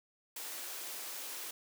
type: high-pass noise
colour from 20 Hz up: white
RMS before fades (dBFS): -43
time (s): 0.36-1.51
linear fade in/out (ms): 5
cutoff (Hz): 290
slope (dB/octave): 24
effects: none